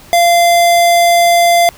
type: tone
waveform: square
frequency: 690 Hz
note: F5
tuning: 21 cents flat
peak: -7 dBFS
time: 0.13-1.69 s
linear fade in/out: 0 ms
effects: pink hiss -39 dBFS RMS until 1.77 s